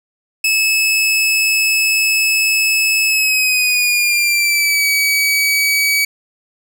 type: tone with pitch glide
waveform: sawtooth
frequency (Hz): 2598 to 2275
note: E7 to C#7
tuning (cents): -26 to +44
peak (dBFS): -9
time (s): 0.44-6.05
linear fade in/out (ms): 5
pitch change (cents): -230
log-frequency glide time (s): 3.07-4.86
effects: none